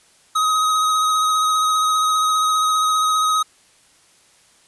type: tone with vibrato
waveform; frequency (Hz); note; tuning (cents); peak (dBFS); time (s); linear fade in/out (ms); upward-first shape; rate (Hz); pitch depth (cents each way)
square; 1262; D#6; +24; -16; 0.35-3.43; 10; triangle; 15; 19
effects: white hiss -54 dBFS RMS until 4.67 s + resampled to 24000 Hz